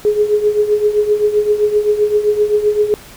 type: tone with tremolo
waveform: sine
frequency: 419.4 Hz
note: G#4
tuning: 17 cents sharp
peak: -7 dBFS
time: 0.05-2.94 s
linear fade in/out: 0 ms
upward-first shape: triangle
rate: 7.7 Hz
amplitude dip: 80%
effects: pink hiss -38 dBFS RMS until 3.16 s